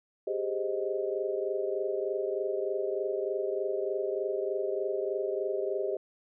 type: chord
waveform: sine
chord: Ab major seventh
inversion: third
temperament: equal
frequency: 392 / 415.3 / 523.3 / 622.3 Hz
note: G4 / Ab4 / C5 / Eb5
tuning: 0 / 0 / 0 / 0 cents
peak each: -32 / -35 / -36 / -35 dBFS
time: 0.27-5.97 s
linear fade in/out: 5 ms
effects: none